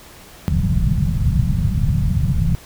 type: low-pass noise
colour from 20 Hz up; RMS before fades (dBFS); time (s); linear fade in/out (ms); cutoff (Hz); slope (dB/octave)
white; -17; 0.48-2.55; 0; 180; 48
effects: pink hiss -42 dBFS RMS until 2.65 s